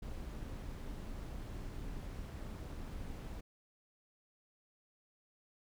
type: noise with amplitude modulation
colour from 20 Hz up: brown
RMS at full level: -42 dBFS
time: 0.02-3.41 s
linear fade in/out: 10 ms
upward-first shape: sine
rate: 247 Hz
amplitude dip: 45%
effects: none